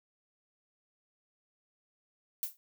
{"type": "noise with exponential decay", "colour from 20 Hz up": "violet", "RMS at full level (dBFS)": -30, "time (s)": [2.43, 2.57], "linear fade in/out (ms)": 0, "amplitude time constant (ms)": 29, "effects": []}